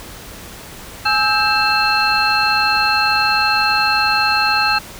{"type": "tone cluster", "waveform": "sine", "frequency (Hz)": [840, 1305, 1583, 2655, 4206], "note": ["G#5", "E6", "G6", "E7", "C8"], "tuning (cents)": [19, -18, 17, 12, 8], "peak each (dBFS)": -19, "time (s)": [1.05, 4.79], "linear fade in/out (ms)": 10, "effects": ["tanh soft clip ceiling -1 dBFS", "pink hiss -35 dBFS RMS until 4.99 s"]}